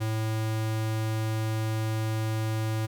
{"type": "tone", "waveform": "square", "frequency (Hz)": 110, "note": "A2", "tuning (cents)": 0, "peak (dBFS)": -27, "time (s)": [0, 2.87], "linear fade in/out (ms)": 20, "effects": []}